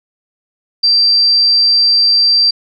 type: tone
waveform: sine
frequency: 4699 Hz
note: D8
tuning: in tune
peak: -7 dBFS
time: 0.83-2.51 s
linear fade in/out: 10 ms
effects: none